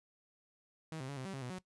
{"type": "tone with pitch steps", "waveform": "sawtooth", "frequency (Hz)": [159.4, 131.3, 141.4, 130.1, 193, 135, 124.2, 184.6], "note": ["D#3", "C3", "C#3", "C3", "G3", "C#3", "B2", "F#3"], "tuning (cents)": [42, 6, 35, -9, -27, -45, 10, -4], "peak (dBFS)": -37, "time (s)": [0.92, 1.584], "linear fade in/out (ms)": 0, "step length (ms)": 83, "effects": ["noise-tail reverb RT60 0.1 s tail -19 dB re dry", "resampled to 24000 Hz"]}